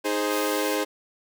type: chord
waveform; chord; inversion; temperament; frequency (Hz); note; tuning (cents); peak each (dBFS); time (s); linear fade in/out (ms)
sawtooth; Ab major; second; equal; 311.1 / 415.3 / 523.3; Eb4 / Ab4 / C5; 0 / 0 / 0; -24; 0.04-0.85; 20
type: high-pass noise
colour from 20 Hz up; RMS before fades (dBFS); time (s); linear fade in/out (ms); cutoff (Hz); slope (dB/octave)
white; -37; 0.28-0.79; 50; 2100; 12
effects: none